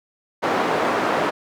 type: band-pass noise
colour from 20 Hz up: white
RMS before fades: -21 dBFS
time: 0.42-1.31 s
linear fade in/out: 20 ms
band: 260 to 1000 Hz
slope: 12 dB/octave
effects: none